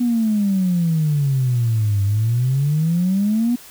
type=exponential two-way sweep; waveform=sine; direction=down then up; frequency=246.9 to 98.5 to 246.9 Hz; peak=-14 dBFS; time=0-3.56 s; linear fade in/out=10 ms; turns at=2.03 s; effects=tanh soft clip ceiling -10 dBFS + white hiss -42 dBFS RMS until 3.7 s